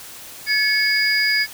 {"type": "tone cluster", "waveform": "sine", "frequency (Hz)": [1715, 2206, 4888], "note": ["A6", "C#7", "D#8"], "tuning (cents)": [-45, -9, -32], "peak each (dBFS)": -20, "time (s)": [0.46, 1.47], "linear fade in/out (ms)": 50, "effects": ["white hiss -38 dBFS RMS until 1.53 s"]}